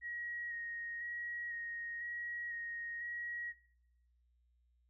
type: tone with vibrato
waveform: sine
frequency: 1887 Hz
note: A#6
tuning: 21 cents sharp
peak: -40 dBFS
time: 0.01-3.54 s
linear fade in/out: 50 ms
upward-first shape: square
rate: 1 Hz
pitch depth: 15 cents each way
effects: noise-tail reverb RT60 0.9 s tail -23 dB re dry + added 60 Hz sine -70 dBFS peak until 4.89 s